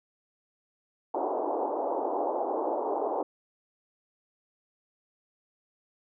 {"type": "band-pass noise", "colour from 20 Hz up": "white", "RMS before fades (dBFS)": -30, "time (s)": [1.14, 3.23], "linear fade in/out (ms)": 5, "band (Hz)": [300, 910], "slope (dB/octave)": 48, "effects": []}